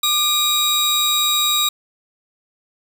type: tone pair together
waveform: sawtooth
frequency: 1200 / 3806 Hz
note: D6 / A#7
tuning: +37 / +35 cents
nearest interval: octave + minor sixth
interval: 1998 cents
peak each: -19 / -13 dBFS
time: 0.03-1.69 s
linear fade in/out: 5 ms
effects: none